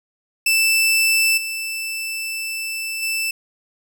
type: tone with level steps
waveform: sawtooth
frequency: 2648 Hz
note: E7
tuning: 7 cents sharp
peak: -11 / -21 / -17 dBFS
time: 0.46-3.31 s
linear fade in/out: 5 ms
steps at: 1.37 / 3.02 s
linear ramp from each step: 10 ms
effects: none